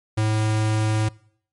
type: tone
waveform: square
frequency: 108.5 Hz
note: A2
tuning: 24 cents flat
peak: -19 dBFS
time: 0.17-1.09 s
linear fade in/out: 10 ms
effects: noise-tail reverb RT60 0.6 s tail -22 dB re dry + MP3 48 kbps